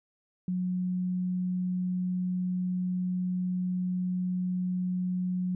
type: tone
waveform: sine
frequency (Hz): 181.9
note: F#3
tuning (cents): -29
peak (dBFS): -27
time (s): 0.48-5.55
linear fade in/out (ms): 2
effects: none